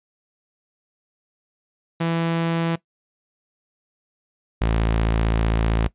sawtooth tone pair in turn, 166.3 / 55.5 Hz, E3 / A1, +16 / +16 cents, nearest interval octave + perfect fifth, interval 1900 cents, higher first, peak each -16 / -14 dBFS, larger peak second, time 2-2.76 / 4.61-5.88 s, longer second, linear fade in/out 10 ms, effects noise-tail reverb RT60 0.1 s tail -19 dB re dry + resampled to 8000 Hz

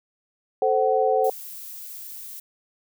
sine chord, F# diminished, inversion first, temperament equal with one note detuned, 440 / 523.3 / 752.5 Hz, A4 / C5 / F#5, 0 / 0 / +29 cents, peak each -22 dBFS, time 0.62-1.3 s, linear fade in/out 2 ms
violet noise, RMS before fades -38 dBFS, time 1.24-2.4 s, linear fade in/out 5 ms
effects none

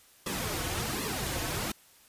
pink noise with flanger, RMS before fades -33 dBFS, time 0.26-1.72 s, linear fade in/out 5 ms, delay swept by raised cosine 1.3 to 5.1 ms, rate 1.3 Hz, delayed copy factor -0.8, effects white hiss -59 dBFS RMS until 2.08 s + resampled to 32000 Hz

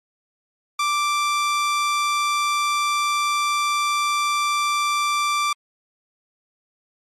sawtooth tone, 1174.7 Hz, D6, in tune, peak -15 dBFS, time 0.79-5.53 s, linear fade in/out 5 ms, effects low-pass 9000 Hz 12 dB/octave + MP3 64 kbps

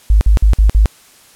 sine tone bursts, 52.1 Hz, G#1, 6 cents sharp, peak -5 dBFS, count 5, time 0.1-0.858 s, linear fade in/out 0 ms, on 110 ms, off 52 ms, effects white hiss -45 dBFS RMS until 1.35 s + low-pass 12000 Hz 12 dB/octave

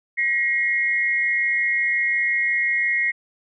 sine tone pair together, 1901.4 / 2147 Hz, A#6 / C7, +34 / +44 cents, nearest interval major second, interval 210 cents, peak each -21 dBFS, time 0.17-3.12 s, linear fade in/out 20 ms, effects none

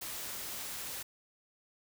white noise, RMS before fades -41 dBFS, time 0.01-1.03 s, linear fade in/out 10 ms, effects none

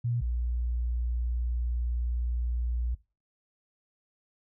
sine tone pair in turn, 119.5 / 59.75 Hz, A#2 / A#1, +43 / +43 cents, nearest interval octave, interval 1200 cents, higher first, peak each -26 / -27 dBFS, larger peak first, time 0.04-0.21 / 0.21-2.95 s, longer second, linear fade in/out 10 ms, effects noise-tail reverb RT60 0.3 s tail -19 dB re dry

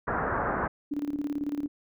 white low-pass noise, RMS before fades -29 dBFS, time 0.07-0.68 s, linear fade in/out 10 ms, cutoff 1600 Hz, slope 48 dB/octave
sine tone with tremolo, 290 Hz, D4, 22 cents flat, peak -26 dBFS, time 0.91-1.68 s, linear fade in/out 10 ms, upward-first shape square, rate 18 Hz, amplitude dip 70%
effects none

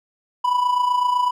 triangle tone with amplitude modulation, 988 Hz, B5, in tune, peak -12 dBFS, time 0.44-1.31 s, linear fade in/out 10 ms, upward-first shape sine, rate 27.9 Hz, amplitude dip 60%, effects none

